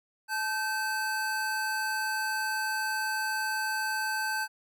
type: tone pair together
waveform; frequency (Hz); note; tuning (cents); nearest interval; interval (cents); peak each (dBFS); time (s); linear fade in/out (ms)
square; 866 / 1548; A5 / G6; -28 / -22; minor seventh; 1006; -34 / -31; 0.28-4.48; 50
effects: none